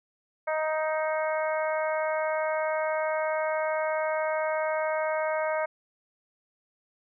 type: harmonic tone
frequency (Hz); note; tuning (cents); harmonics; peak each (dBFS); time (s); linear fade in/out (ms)
312.3; D#4; +7; 2 / 3 / 4 / 5 / 6 / 7; -27 / -33 / -36 / -36 / -42 / -38; 0.47-5.66; 10
effects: none